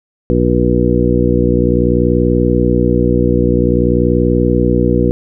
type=harmonic tone; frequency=60.5 Hz; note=B1; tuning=35 cents flat; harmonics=1 / 2 / 3 / 4 / 5 / 6 / 8; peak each=-17 / -17 / -17 / -17 / -17 / -17 / -17 dBFS; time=0.3-5.11 s; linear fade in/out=0 ms; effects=none